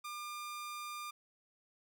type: tone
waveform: sawtooth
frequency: 1200 Hz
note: D6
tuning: 37 cents sharp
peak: -38 dBFS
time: 0.04-1.11 s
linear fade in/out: 10 ms
effects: none